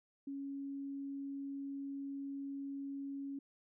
sine tone, 277.2 Hz, C#4, in tune, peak -40 dBFS, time 0.27-3.39 s, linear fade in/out 5 ms, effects none

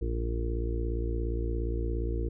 harmonic tone, 57.2 Hz, A#1, 32 cents flat, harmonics 1 / 2 / 4 / 5 / 6 / 7 / 8, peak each -29 / -37 / -45 / -43 / -38 / -44 / -40 dBFS, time 0.01-2.29 s, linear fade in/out 10 ms, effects none

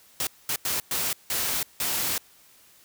white noise bursts at uneven times, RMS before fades -27 dBFS, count 6, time 0.2-0.27 / 0.49-0.56 / 0.65-0.8 / 0.91-1.13 / 1.3-1.63 / 1.8-2.18 s, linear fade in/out 2 ms, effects white hiss -56 dBFS RMS until 2.84 s

